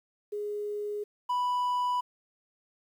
sine / triangle tone pair in turn, 415.3 / 987.8 Hz, G#4 / B5, 0 / 0 cents, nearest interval octave + minor third, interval 1500 cents, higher second, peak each -31 / -24 dBFS, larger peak second, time 0.32-1.04 / 1.29-2.01 s, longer neither, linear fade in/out 10 ms, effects 10-bit

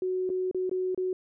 sine tone with dropouts, 370 Hz, F#4, in tune, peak -26 dBFS, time 0.02-1.13 s, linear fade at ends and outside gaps 2 ms, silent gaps 0.293-0.3 / 0.513-0.546 / 0.695-0.713 / 0.947-0.976 s, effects none

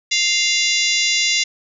harmonic tone with a mistuned harmonic, 698.5 Hz, F5, in tune, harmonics 3 / 4 / 5 / 6 / 7 / 8 / 9 / 10, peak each -21 / -22 / -23 / -24 / -24 / -25 / -26 / -26 dBFS, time 0.11-1.44 s, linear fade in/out 10 ms, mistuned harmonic 6, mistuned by -83 cents, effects none

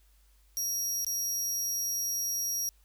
sawtooth tone with dropouts, 5670 Hz, F8, 25 cents sharp, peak -27 dBFS, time 0.57-2.69 s, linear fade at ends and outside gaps 0 ms, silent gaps 1.047-1.066 s, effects added 50 Hz sine -60 dBFS peak until 2.84 s + white hiss -69 dBFS RMS until 2.84 s

